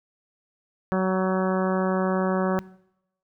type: harmonic tone with a mistuned harmonic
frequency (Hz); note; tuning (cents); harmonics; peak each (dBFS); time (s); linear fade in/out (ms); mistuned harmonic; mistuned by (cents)
187.4; F#3; +22; 1 / 2 / 3 / 4 / 5 / 6 / 7 / 8 / 9; -23 / -28 / -28 / -33 / -35 / -33 / -36 / -38 / -39; 0.92-2.59; 0; 8; +16
effects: noise-tail reverb RT60 0.8 s tail -21 dB re dry

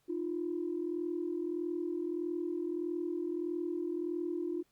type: tone pair together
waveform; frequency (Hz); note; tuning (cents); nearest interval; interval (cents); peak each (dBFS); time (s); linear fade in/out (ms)
sine; 307.6 / 349.2; D#4 / F4; -20 / 0; major second; 220; -37 / -34; 0.08-4.63; 20
effects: tanh soft clip ceiling -25 dBFS + pink hiss -74 dBFS RMS until 4.71 s

